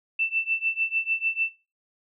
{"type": "tone with tremolo", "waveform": "sine", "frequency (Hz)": 2666, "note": "E7", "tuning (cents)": 19, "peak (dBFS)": -19, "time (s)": [0.19, 1.5], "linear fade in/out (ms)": 5, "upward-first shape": "triangle", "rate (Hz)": 6.7, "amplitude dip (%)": 100, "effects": ["noise-tail reverb RT60 0.3 s tail -21 dB re dry"]}